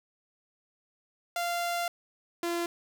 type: tone pair in turn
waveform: sawtooth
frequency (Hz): 693 / 342.7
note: F5 / F4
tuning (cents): -14 / -33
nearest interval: octave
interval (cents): 1219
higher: first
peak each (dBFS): -25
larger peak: neither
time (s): 1.36-1.88 / 2.43-2.66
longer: first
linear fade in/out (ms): 2
effects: none